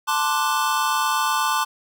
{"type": "chord", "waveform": "square", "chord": "D dominant seventh", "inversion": "second", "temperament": "equal", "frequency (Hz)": [880, 1046.5, 1174.7, 1480], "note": ["A5", "C6", "D6", "F#6"], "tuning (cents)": [0, 0, 0, 0], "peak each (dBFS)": [-25, -25, -25, -29], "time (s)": [0.07, 1.65], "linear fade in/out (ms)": 20, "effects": []}